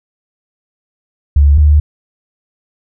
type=tone pair in turn; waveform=sine; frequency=71.7 / 74.36 Hz; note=D2 / D2; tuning=-41 / +22 cents; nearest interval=minor second; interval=63 cents; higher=second; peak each=-4 dBFS; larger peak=neither; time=1.36-1.58 / 1.58-1.8 s; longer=neither; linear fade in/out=5 ms; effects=none